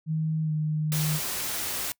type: tone with pitch glide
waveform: sine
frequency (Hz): 157.7 to 153.92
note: D#3 to D#3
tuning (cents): +24 to -18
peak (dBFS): -24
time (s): 0.06-1.2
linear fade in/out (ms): 50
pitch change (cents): -42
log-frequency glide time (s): 0.43-0.52
type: noise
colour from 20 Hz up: white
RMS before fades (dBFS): -31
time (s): 0.92-1.92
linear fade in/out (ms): 0
effects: noise-tail reverb RT60 0.1 s tail -25 dB re dry